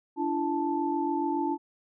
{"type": "tone cluster", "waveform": "sine", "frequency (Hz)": [291.1, 338.2, 878], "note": ["D4", "E4", "A5"], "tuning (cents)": [-15, 44, -4], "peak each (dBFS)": -30, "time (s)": [0.16, 1.58], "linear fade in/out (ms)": 50, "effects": []}